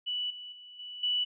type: tone with level steps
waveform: sine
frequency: 2960 Hz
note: F#7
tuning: in tune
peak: -30 / -41 / -47 / -40 / -26 dBFS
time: 0.06-1.25 s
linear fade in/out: 20 ms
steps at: 0.3 / 0.52 / 0.79 / 1.03 s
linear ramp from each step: 5 ms
effects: none